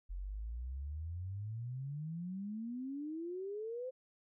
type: exponential sweep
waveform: sine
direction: up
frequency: 43.36 to 523.3 Hz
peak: -39 dBFS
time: 0.09-3.91 s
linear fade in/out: 20 ms
effects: none